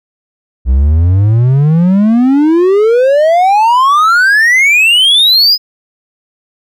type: exponential sweep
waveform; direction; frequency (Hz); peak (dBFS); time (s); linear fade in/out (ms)
triangle; up; 60.6 to 5090; -3; 0.65-5.58; 50
effects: none